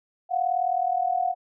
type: tone pair together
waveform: sine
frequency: 700.7 / 740 Hz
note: F5 / F#5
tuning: +6 / 0 cents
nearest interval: minor second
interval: 94 cents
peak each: -25 / -24 dBFS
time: 0.29-1.35 s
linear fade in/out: 50 ms
effects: none